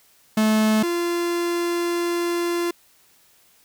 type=tone pair in turn; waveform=45% pulse; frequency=216.9 / 345.2 Hz; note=A3 / F4; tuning=-25 / -20 cents; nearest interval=minor sixth; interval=805 cents; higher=second; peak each=-16 / -21 dBFS; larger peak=first; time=0.37-0.83 / 0.83-2.71 s; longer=second; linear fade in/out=5 ms; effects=white hiss -57 dBFS RMS until 3.64 s